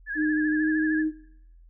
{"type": "tone with vibrato", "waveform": "sine", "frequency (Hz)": 1680, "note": "G#6", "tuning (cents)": 19, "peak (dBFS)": -28, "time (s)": [0.06, 1.05], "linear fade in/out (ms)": 50, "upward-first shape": "sine", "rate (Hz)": 13, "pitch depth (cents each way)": 65}
{"type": "tone with pitch glide", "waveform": "sine", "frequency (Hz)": [307.1, 312.3], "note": ["D#4", "D#4"], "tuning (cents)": [-23, 7], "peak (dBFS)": -22, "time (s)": [0.15, 1.12], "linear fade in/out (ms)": 50, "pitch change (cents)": 30, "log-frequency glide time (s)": [0.55, 0.66]}
{"effects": ["noise-tail reverb RT60 0.8 s tail -21 dB re dry", "added 42 Hz sine -49 dBFS peak until 1.69 s"]}